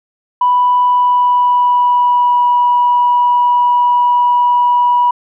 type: tone with pitch glide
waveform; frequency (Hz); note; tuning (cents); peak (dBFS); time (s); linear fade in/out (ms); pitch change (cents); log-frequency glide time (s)
sine; 987.8 to 974.2; B5 to B5; 0 to -24; -7; 0.41-5.11; 5; -24; 0.82-2.49
effects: tanh soft clip ceiling -3 dBFS